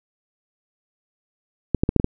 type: clicks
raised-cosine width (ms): 3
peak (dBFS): -4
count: 6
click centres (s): 1.747 / 1.835 / 1.891 / 1.963 / 1.999 / 2.044
effects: none